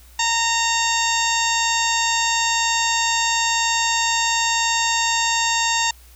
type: harmonic tone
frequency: 921 Hz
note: A#5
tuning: 21 cents flat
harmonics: 1 / 2 / 3 / 4 / 5 / 6 / 7 / 8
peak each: -22 / -25 / -26 / -26 / -29 / -30 / -29 / -25 dBFS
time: 0.19-5.91 s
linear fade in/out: 5 ms
effects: added 60 Hz sine -45 dBFS peak until 6.15 s + white hiss -51 dBFS RMS until 6.15 s